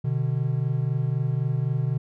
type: tone pair together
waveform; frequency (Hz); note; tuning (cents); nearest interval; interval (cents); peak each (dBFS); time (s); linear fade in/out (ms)
triangle; 126.12 / 150; B2 / D3; +37 / +37; minor third; 300; -22 / -24; 0.04-1.98; 10
effects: none